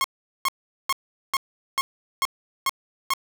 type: tone bursts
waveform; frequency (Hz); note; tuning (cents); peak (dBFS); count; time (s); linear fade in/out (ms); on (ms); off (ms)
sawtooth; 1081; C#6; -44; -16; 8; 0.01-3.136; 0; 32; 410
effects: none